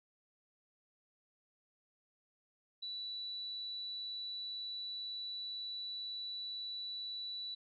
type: tone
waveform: sine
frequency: 3951 Hz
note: B7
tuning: in tune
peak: -40 dBFS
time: 2.82-7.55 s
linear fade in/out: 10 ms
effects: none